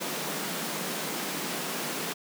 pink high-pass noise, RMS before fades -33 dBFS, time 0-2.14 s, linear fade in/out 20 ms, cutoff 150 Hz, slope 96 dB/octave, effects none

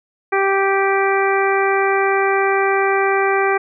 harmonic tone, 391 Hz, G4, 4 cents flat, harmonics 1 / 2 / 3 / 4 / 5 / 6, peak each -17 / -20 / -22 / -23 / -24 / -25 dBFS, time 0.32-3.58 s, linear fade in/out 10 ms, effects none

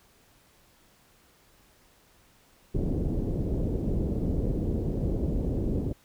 pink low-pass noise, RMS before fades -28 dBFS, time 2.74-5.93 s, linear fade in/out 10 ms, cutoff 450 Hz, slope 24 dB/octave, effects pink hiss -61 dBFS RMS until 6.04 s

